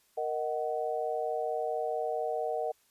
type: chord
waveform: sine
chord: D# minor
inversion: second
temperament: just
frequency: 466.7 / 622.3 / 746.7 Hz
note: A#4 / D#5 / F#5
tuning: +2 / 0 / +16 cents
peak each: -34 dBFS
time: 0.17-2.72 s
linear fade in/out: 10 ms
effects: white hiss -68 dBFS RMS until 2.9 s + resampled to 32000 Hz